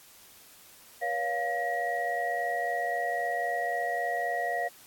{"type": "tone cluster", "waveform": "sine", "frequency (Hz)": [483.2, 567, 703, 1906], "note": ["B4", "C#5", "F5", "A#6"], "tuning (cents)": [-38, 39, 11, 38], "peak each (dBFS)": [-37, -36, -30, -33], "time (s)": [1.01, 4.69], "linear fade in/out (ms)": 20, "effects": ["white hiss -54 dBFS RMS until 4.86 s", "AAC 64 kbps"]}